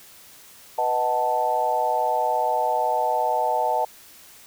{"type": "chord", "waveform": "sine", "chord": "B dominant seventh", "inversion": "none", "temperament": "equal", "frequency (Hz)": [493.9, 622.3, 740, 880], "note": ["B4", "D#5", "F#5", "A5"], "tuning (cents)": [0, 0, 0, 0], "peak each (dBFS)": [-29, -26, -25, -23], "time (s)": [0.78, 3.85], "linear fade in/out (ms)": 5, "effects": ["white hiss -48 dBFS RMS until 4.46 s"]}